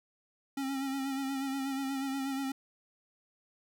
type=tone with vibrato; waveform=square; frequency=270.9 Hz; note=C#4; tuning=40 cents flat; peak=-33 dBFS; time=0.57-2.52 s; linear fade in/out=5 ms; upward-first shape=sine; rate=8.3 Hz; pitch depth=38 cents each way; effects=none